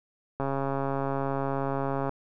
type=click train; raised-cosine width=1 ms; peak=-16 dBFS; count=233; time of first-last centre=0.4-2.093 s; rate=137 Hz; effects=none